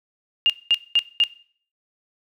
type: tone bursts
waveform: sine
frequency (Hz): 2820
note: F7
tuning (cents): +16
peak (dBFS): -13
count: 4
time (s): 0.46-1.238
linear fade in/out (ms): 0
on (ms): 37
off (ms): 210
effects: noise-tail reverb RT60 0.5 s tail -19 dB re dry